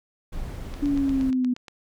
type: noise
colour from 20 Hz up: brown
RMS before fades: -33 dBFS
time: 0.32-1.31 s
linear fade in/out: 10 ms
type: click train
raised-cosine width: 0.2 ms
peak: -24 dBFS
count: 9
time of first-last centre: 0.74-1.682 s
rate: 8.49 Hz
type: exponential sweep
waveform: sine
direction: down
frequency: 289.3 to 246.9 Hz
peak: -20 dBFS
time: 0.82-1.54 s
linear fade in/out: 10 ms
effects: none